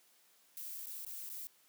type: noise with dropouts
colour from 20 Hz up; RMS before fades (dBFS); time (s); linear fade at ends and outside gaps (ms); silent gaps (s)
violet; -45; 0.57-1.47; 0; 0.858-0.869 / 1.049-1.065 / 1.292-1.299
effects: white hiss -68 dBFS RMS until 1.68 s + high-pass 200 Hz 12 dB/octave